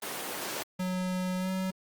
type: high-pass noise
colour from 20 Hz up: pink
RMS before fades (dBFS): -36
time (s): 0.02-0.63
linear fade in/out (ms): 5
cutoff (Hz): 320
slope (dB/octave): 12
type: tone with pitch glide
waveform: square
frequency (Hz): 183.8 to 187.88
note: F#3 to F#3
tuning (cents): -11 to +27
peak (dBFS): -30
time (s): 0.79-1.71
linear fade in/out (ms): 10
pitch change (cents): +38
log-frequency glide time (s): 1.38-1.5
effects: Opus 24 kbps